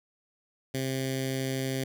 10% pulse tone with notch filter, 132.6 Hz, C3, 23 cents sharp, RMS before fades -31 dBFS, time 0.74-1.84 s, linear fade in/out 5 ms, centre 950 Hz, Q 0.63, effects none

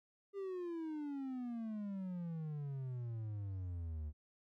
triangle exponential sweep, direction down, 403.6 to 73.42 Hz, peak -38 dBFS, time 0.33-4.13 s, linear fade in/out 50 ms, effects none

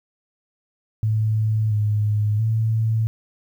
sine tone with pitch steps, 108.9 / 105.4 / 111.3 Hz, A2 / G#2 / A2, -17 / +26 / +20 cents, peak -17 dBFS, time 1.03-3.07 s, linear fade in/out 0 ms, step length 680 ms, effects 9-bit

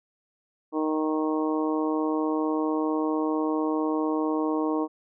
harmonic tone, 155.56 Hz, D#3, in tune, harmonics 2 / 3 / 4 / 5 / 6 / 7, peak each -25 / -30 / -35 / -37 / -35 / -35 dBFS, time 0.72-4.88 s, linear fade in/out 50 ms, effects none

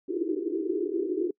pink band-pass noise, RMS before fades -29 dBFS, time 0.08-1.31 s, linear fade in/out 5 ms, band 310 to 420 Hz, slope 96 dB/octave, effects noise-tail reverb RT60 0.1 s tail -26 dB re dry

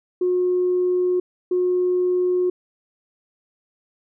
sine tone pair in turn, 361.7 / 361.7 Hz, F#4 / F#4, -39 / -39 cents, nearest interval unison, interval 0 cents, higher neither, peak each -16 dBFS, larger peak neither, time 0.21-1.2 / 1.51-2.5 s, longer neither, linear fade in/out 5 ms, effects tanh soft clip ceiling -12 dBFS

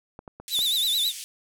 clicks, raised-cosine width 1 ms, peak -26 dBFS, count 4, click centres 0.191 / 0.278 / 0.4 / 0.59 s
white band-pass noise, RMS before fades -38 dBFS, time 0.48-1.24 s, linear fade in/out 0 ms, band 2500 to 11000 Hz, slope 24 dB/octave
45% pulse tone with vibrato, 3719 Hz, A#7, 5 cents flat, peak -21 dBFS, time 0.5-1.13 s, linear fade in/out 50 ms, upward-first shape sine, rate 9.2 Hz, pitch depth 120 cents each way
effects none

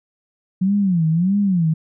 sine tone with vibrato, 180 Hz, F#3, 47 cents flat, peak -14 dBFS, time 0.61-1.74 s, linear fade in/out 10 ms, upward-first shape sine, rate 1.6 Hz, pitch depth 220 cents each way, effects none

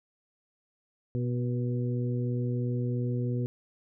harmonic tone with a mistuned harmonic, 123 Hz, B2, 7 cents flat, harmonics 1 / 2 / 3 / 4, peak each -28 / -34 / -38 / -40 dBFS, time 1.15-3.46 s, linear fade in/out 0 ms, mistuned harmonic 4, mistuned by -21 cents, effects none

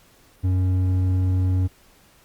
sine tone with hard clipping, 92.5 Hz, F#2, in tune, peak -19 dBFS, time 0.43-1.68 s, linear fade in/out 20 ms, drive 6 dB, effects pink hiss -55 dBFS RMS until 2.24 s + Opus 48 kbps

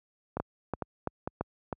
two click trains, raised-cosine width 1 ms, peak -16 / -18 dBFS, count 4 / 4, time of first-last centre 0.4-1.41 / 0.37-1.727 s, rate 2.97 / 2.21 Hz, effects high-pass 60 Hz 12 dB/octave

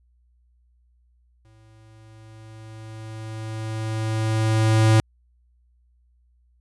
square tone with exponential growth, 110.2 Hz, A2, 3 cents sharp, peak -13 dBFS, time 1.45-5 s, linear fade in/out 0 ms, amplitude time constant 770 ms, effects added 60 Hz sine -58 dBFS peak until 6.6 s + resampled to 24000 Hz

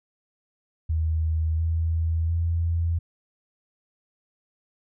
sine tone with pitch steps, 79.8 / 81.8 / 83.9 Hz, D#2 / E2 / E2, +44 / -13 / +31 cents, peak -21 dBFS, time 0.89-2.99 s, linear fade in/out 10 ms, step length 700 ms, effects none

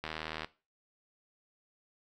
click train, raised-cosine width 0.3 ms, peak -21 dBFS, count 33, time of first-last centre 0.04-0.446 s, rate 78.9 Hz, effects noise-tail reverb RT60 0.3 s tail -17 dB re dry

